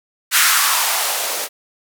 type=noise with band-pass filter sweep; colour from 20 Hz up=violet; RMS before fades=-17 dBFS; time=0.31-1.49 s; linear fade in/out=50 ms; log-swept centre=1600 to 460 Hz; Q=2.4; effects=none